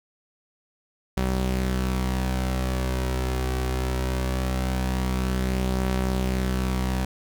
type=tone pair together; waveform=sawtooth; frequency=63.57 / 190.5 Hz; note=C2 / G3; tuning=-49 / -49 cents; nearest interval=octave + perfect fifth; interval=1900 cents; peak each=-20 / -26 dBFS; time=1.17-7.05 s; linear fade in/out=5 ms; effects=none